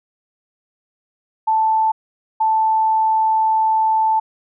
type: tone bursts at uneven times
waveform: sine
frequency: 880 Hz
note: A5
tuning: in tune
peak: -13 dBFS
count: 2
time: 1.47-1.92 / 2.4-4.2 s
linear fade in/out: 10 ms
effects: none